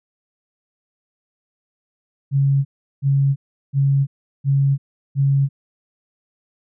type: tone bursts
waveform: sine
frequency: 138.3 Hz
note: C#3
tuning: 4 cents flat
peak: -13 dBFS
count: 5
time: 2.31-5.49 s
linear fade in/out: 50 ms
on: 340 ms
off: 370 ms
effects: none